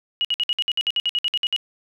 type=tone bursts; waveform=sine; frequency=2900 Hz; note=F#7; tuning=35 cents flat; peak=-18 dBFS; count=15; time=0.21-1.563 s; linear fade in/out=0 ms; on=37 ms; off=57 ms; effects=none